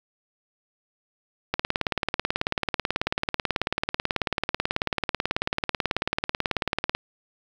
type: click train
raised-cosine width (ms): 0.3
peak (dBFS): -7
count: 100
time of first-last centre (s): 1.54-6.95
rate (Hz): 18.3
effects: 7-bit